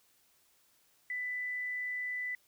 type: tone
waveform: sine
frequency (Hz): 1991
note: B6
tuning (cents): +14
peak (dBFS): -34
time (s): 1.1-2.35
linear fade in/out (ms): 2
effects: white hiss -69 dBFS RMS until 2.47 s